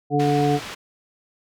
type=harmonic tone; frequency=145.4 Hz; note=D3; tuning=17 cents flat; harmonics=1 / 2 / 3 / 5; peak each=-22 / -22 / -22 / -22 dBFS; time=0.1-0.6 s; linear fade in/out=50 ms
type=low-pass noise; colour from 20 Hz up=white; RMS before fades=-35 dBFS; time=0.19-0.75 s; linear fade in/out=10 ms; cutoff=3600 Hz; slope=12 dB/octave
effects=none